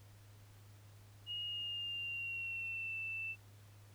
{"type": "tone with pitch glide", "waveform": "sine", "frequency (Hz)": [2868, 2661], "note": ["F7", "E7"], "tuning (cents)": [45, 16], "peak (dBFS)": -39, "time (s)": [1.26, 3.36], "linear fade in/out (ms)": 50, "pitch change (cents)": -129, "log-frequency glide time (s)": [1.43, 2.98], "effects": ["added 102 Hz sine -57 dBFS peak until 3.94 s", "pink hiss -66 dBFS RMS until 3.94 s"]}